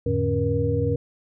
sine tone cluster, 83.9 / 105.9 / 145.3 / 277.6 / 474.9 Hz, E2 / G#2 / D3 / C#4 / A#4, +31 / +34 / -18 / +3 / +32 cents, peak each -28 / -25 / -28 / -29 / -24 dBFS, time 0.06-0.96 s, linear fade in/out 5 ms, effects none

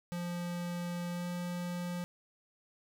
square tone with pitch glide, 174.61 to 176.13 Hz, F3 to F3, 0 to +15 cents, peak -36 dBFS, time 0.12-2.04 s, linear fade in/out 0 ms, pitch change +15 cents, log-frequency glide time 1.11-1.27 s, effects none

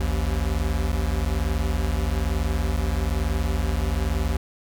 square tone pair together, 55.78 / 76.9 Hz, A1 / D#2, +24 / -20 cents, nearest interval tritone, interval 556 cents, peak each -25 dBFS, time 0-4.37 s, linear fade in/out 5 ms, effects none

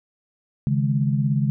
sine chord, C# suspended second, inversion none, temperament equal, 138.59 / 155.56 / 207.7 Hz, C#3 / D#3 / G#3, 0 / 0 / 0 cents, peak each -20 / -25 / -24 dBFS, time 0.67-1.5 s, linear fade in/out 0 ms, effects none

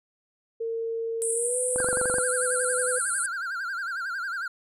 sine tone with pitch glide, 455.9 to 502.9 Hz, A#4 to B4, -39 to +31 cents, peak -27 dBFS, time 0.6-2.99 s, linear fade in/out 10 ms, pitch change +170 cents, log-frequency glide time 1.32-1.58 s
pink band-pass noise, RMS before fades -29 dBFS, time 1.22-3.26 s, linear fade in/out 0 ms, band 8400 to 10000 Hz, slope 96 dB/octave
click train, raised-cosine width 1 ms, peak -18 dBFS, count 11, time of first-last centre 1.76-2.184 s, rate 23.6 Hz
triangle tone with vibrato, 1480 Hz, F#6, in tune, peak -27 dBFS, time 1.78-4.48 s, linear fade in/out 5 ms, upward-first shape sine, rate 11 Hz, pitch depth 150 cents each way
effects none

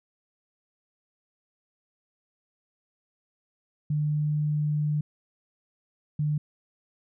sine tone pair in turn, 149.9 / 149.9 Hz, D3 / D3, +36 / +36 cents, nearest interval unison, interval 0 cents, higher neither, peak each -23 dBFS, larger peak neither, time 3.9-5.01 / 6.19-6.38 s, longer first, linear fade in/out 5 ms, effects none

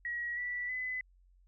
sine tone with pitch steps, 1910 / 1960.3 / 2012 Hz, A#6 / B6 / B6, +42 / -13 / +32 cents, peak -34 dBFS, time 0.05-1.01 s, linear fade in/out 2 ms, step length 320 ms, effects added 45 Hz sine -61 dBFS peak until 1.47 s

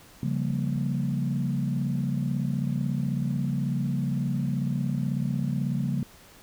sine chord, G half-diminished seventh, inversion second, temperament equal with one note detuned, 138.59 / 174.61 / 196.68 / 233.1 Hz, Db3 / F3 / G3 / Bb3, 0 / 0 / +6 / 0 cents, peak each -27 / -31 / -31 / -31 dBFS, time 0.23-6.03 s, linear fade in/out 2 ms, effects tanh soft clip ceiling -16 dBFS + pink hiss -52 dBFS RMS until 6.42 s

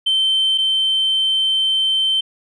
sine tone pair in turn, 3100 / 3100 Hz, G7 / G7, -20 / -20 cents, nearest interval unison, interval 0 cents, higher neither, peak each -12 / -13 dBFS, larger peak first, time 0.06-0.58 / 0.58-2.21 s, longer second, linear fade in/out 10 ms, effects tanh soft clip ceiling -11 dBFS

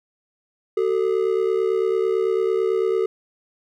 triangle ring-modulated tone, 412.5 Hz, G#4, 12 cents flat, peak -13 dBFS, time 0.77-3.06 s, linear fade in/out 0 ms, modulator 34.5 Hz, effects none

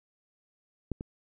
clicks, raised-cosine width 3 ms, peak -18 / -24 dBFS, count 2, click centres 0.917 / 1.009 s, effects none

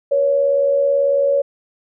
sine tone pair together, 481.8 / 560 Hz, B4 / C#5, -43 / +18 cents, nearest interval minor third, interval 261 cents, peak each -23 / -13 dBFS, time 0.11-1.42 s, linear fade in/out 10 ms, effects none

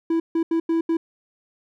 triangle tone bursts at uneven times, 329.6 Hz, E4, in tune, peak -16 dBFS, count 5, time 0.1-0.2 / 0.35-0.43 / 0.51-0.6 / 0.69-0.81 / 0.89-0.97 s, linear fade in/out 5 ms, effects none

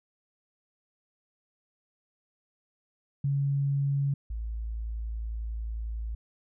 sine tone pair in turn, 139.9 / 55.52 Hz, C#3 / A1, +16 / +16 cents, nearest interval octave + major third, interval 1600 cents, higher first, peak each -24 / -31 dBFS, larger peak first, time 3.24-4.14 / 4.3-6.15 s, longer second, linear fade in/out 5 ms, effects none

